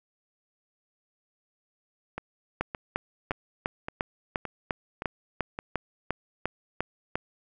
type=two click trains; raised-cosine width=0.5 ms; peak=-12 / -18 dBFS; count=14 / 7; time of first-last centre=2.61-7.155 / 2.18-5.589 s; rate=2.86 / 1.76 Hz; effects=none